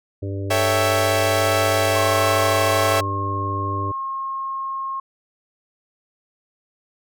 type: harmonic tone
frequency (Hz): 98.5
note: G2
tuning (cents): +9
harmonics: 1 / 3 / 4 / 5 / 6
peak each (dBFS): -25 / -32 / -33 / -39 / -38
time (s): 0.22-3.92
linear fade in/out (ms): 10
type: chord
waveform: sawtooth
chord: A dominant seventh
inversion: none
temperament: equal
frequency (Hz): 440 / 554.4 / 659.3 / 784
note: A4 / C#5 / E5 / G5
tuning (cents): 0 / 0 / 0 / 0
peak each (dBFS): -22 / -18 / -17 / -22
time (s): 0.5-3.01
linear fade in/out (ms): 10
type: tone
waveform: sine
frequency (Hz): 1076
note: C6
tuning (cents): +48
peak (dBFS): -24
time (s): 1.95-5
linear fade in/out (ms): 5
effects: none